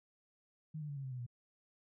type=tone with pitch steps; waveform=sine; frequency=155.56 / 149.14 / 142.98 / 137.08 / 131.42 / 125.99 / 120.79 Hz; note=D#3 / D3 / D3 / C#3 / C3 / B2 / B2; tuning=0 / +27 / -46 / -19 / +8 / +35 / -38 cents; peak=-40 dBFS; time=0.74-1.265 s; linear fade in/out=10 ms; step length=75 ms; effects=none